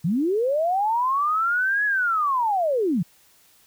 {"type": "linear two-way sweep", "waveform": "sine", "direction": "up then down", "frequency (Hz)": [146.83, 1701, 146.83], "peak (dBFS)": -19, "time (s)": [0.04, 3.03], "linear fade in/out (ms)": 10, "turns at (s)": 1.85, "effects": ["white hiss -57 dBFS RMS until 3.66 s"]}